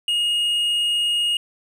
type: tone with tanh clipping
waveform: sine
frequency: 2864 Hz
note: F7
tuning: 43 cents sharp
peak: -19 dBFS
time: 0.08-1.37 s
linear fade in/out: 2 ms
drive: 5 dB
effects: none